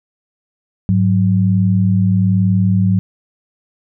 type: tone pair together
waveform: sine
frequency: 103.83 / 185 Hz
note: G#2 / F#3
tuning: 0 / 0 cents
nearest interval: minor seventh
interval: 1000 cents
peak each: -13 dBFS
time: 0.89-2.99 s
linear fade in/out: 0 ms
effects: none